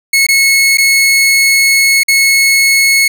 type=tone with dropouts; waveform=sawtooth; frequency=2188 Hz; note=C#7; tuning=23 cents flat; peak=-3 dBFS; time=0.13-3.08 s; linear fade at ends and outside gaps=5 ms; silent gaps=0.267-0.286 / 0.773-0.782 / 2.034-2.082 s; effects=none